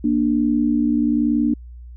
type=tone pair together; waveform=sine; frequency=234.6 / 295.6 Hz; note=A#3 / D4; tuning=+11 / +11 cents; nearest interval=major third; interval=400 cents; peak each=-18 / -18 dBFS; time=0.04-1.54 s; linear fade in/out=5 ms; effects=added 60 Hz sine -35 dBFS peak until 1.96 s